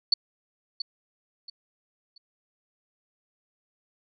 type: tone with echo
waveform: sine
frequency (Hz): 4461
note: C#8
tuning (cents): +10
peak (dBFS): -16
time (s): 0.12-0.14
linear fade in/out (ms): 5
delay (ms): 680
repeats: 3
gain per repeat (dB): -11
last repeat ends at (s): 2.18
effects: none